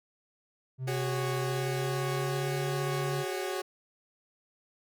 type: tone with pitch glide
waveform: triangle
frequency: 130 to 140.95 Hz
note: C3 to C#3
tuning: -11 to +29 cents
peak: -30 dBFS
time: 0.78-3.25 s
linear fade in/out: 50 ms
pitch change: +140 cents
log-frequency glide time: 1.31-2.63 s
type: chord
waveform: sawtooth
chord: F# suspended second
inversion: none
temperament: equal with one note detuned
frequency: 370 / 407.5 / 554.4 Hz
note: F#4 / G#4 / C#5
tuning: 0 / -33 / 0 cents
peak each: -30 / -33 / -35 dBFS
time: 0.87-3.62 s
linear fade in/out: 10 ms
effects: none